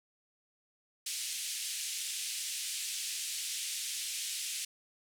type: band-pass noise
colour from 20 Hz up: white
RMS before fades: -38 dBFS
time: 1.06-4.65 s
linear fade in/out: 5 ms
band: 2400 to 10000 Hz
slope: 24 dB/octave
effects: none